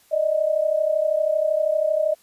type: tone pair together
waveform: sine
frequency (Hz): 596 / 628.7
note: D5 / D#5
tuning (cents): +25 / +18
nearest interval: minor second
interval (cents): 93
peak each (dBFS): -22 / -20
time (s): 0.11-2.15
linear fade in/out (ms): 20
effects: white hiss -57 dBFS RMS until 2.22 s + resampled to 32000 Hz